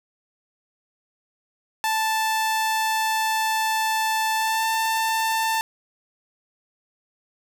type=tone with pitch glide; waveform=sawtooth; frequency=880 to 891.3 Hz; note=A5 to A5; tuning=0 to +22 cents; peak=-17 dBFS; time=1.84-5.61 s; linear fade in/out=0 ms; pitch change=+22 cents; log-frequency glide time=4.36-4.67 s; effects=none